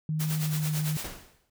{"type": "tone with pitch glide", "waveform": "sine", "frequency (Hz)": [155.56, 153.24], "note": ["D#3", "D#3"], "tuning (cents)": [0, -26], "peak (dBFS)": -26, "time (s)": [0.09, 0.97], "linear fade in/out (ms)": 2, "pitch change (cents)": -26, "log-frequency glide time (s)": [0.38, 0.51]}
{"type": "noise with tremolo", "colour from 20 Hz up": "white", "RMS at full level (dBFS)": -34, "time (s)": [0.19, 1.08], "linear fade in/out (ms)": 20, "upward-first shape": "sine", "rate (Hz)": 9, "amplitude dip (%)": 65}
{"type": "noise with exponential decay", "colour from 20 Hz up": "pink", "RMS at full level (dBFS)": -35, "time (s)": [1.04, 1.5], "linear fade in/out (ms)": 5, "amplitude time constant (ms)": 98}
{"effects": []}